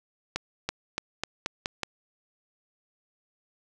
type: accelerating click train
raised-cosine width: 0.2 ms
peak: -11 dBFS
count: 7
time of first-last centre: 0.36-1.833 s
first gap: 330 ms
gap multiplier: 0.88
effects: none